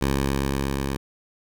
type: tone with level ramp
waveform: 10% pulse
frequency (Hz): 68.4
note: C#2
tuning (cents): -23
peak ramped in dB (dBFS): -12 to -17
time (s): 0.01-0.97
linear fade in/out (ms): 10
effects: none